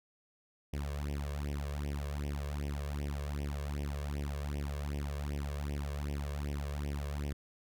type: tone with flanger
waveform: sawtooth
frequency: 72 Hz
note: D2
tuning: 34 cents flat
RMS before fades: -37 dBFS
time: 0.73-7.33 s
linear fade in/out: 5 ms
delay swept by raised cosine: 0.35 to 1.85 ms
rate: 2.6 Hz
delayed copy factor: +1
effects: none